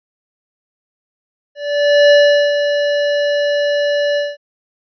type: tone with ADSR envelope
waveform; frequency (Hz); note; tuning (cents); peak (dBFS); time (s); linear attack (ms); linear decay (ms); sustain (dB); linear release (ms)
square; 580; D5; -22; -6; 1.55-4.37; 560; 410; -8; 200
effects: resampled to 11025 Hz